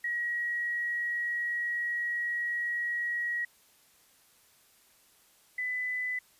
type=tone pair in turn; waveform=sine; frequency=1906 / 2000 Hz; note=A#6 / B6; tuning=+38 / +21 cents; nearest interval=minor second; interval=83 cents; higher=second; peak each=-29 / -30 dBFS; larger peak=first; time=0.04-3.45 / 5.58-6.19 s; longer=first; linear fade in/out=5 ms; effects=white hiss -63 dBFS RMS until 6.39 s + resampled to 32000 Hz